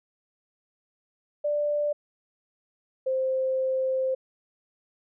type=tone pair in turn; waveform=sine; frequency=589 / 523.3 Hz; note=D5 / C5; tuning=+5 / 0 cents; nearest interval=major second; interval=205 cents; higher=first; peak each=-23 dBFS; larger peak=neither; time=1.44-1.93 / 3.06-4.15 s; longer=second; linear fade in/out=10 ms; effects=none